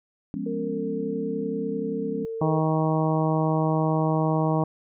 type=chord; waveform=sine; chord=C# dominant seventh; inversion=first; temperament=equal; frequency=174.61 / 207.7 / 246.9 / 277.2 Hz; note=E#3 / G#3 / B3 / C#4; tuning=0 / 0 / 0 / 0 cents; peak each=-35 / -32 / -34 / -32 dBFS; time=0.34-2.25 s; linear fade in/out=0 ms
type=tone with pitch glide; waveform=sine; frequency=461.6 to 451.3 Hz; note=A#4 to A4; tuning=-17 to +44 cents; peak=-29 dBFS; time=0.46-2.59 s; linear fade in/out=5 ms; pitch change=-39 cents; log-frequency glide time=0.68-0.77 s
type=harmonic tone; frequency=157.7 Hz; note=D#3; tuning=24 cents sharp; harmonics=1 / 2 / 3 / 4 / 5 / 6 / 7; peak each=-23 / -27 / -30 / -29 / -31 / -32 / -34 dBFS; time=2.41-4.64 s; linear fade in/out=5 ms
effects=none